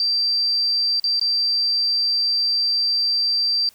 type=tone with dropouts; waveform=sine; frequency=4694 Hz; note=D8; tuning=2 cents flat; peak=-17 dBFS; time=0-3.69 s; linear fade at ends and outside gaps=1 ms; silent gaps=0.998-1.04 / 1.196-1.213 s; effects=white hiss -53 dBFS RMS until 3.74 s